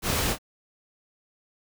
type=noise with echo; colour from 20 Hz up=pink; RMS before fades=-26 dBFS; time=0.02-0.36 s; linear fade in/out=50 ms; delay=26 ms; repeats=1; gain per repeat=-8 dB; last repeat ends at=0.386 s; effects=none